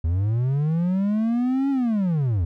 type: linear two-way sweep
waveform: triangle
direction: up then down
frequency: 77.78 to 279.8 to 77.78 Hz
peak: -17 dBFS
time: 0.04-2.45 s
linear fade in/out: 5 ms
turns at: 1.7 s
effects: none